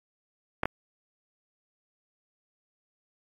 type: clicks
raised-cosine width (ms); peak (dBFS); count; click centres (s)
0.5; -11; 2; 0.634 / 0.656
effects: AAC 32 kbps